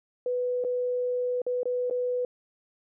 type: tone with dropouts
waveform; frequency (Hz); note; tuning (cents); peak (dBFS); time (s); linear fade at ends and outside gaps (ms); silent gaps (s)
sine; 495.4; B4; +5; -25; 0.26-2.25; 2; 0.64-0.647 / 1.418-1.465 / 1.632-1.655 / 1.899-1.909
effects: none